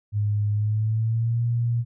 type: tone with pitch glide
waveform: sine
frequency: 104.1 to 118.21 Hz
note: G#2 to A#2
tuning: +5 to +25 cents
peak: -20 dBFS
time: 0.12-1.85 s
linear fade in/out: 50 ms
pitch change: +220 cents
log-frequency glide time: 0.52-1.43 s
effects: none